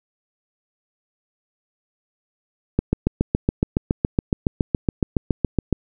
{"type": "click train", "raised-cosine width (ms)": 3, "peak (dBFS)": -4, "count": 22, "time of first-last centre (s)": [2.79, 5.727], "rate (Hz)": 7.15, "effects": []}